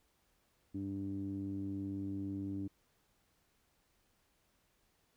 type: tone with low-pass filter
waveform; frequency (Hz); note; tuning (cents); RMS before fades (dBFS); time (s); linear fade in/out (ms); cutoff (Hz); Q
sawtooth; 98; G2; 0; -40; 0.74-2.68; 10; 280; 8.1
effects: pink hiss -75 dBFS RMS until 5.16 s